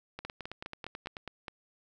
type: two click trains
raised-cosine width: 0.3 ms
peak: -23 / -24 dBFS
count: 7 / 10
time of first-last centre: 0.25-1.482 / 0.19-1.168 s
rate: 4.87 / 9.2 Hz
effects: none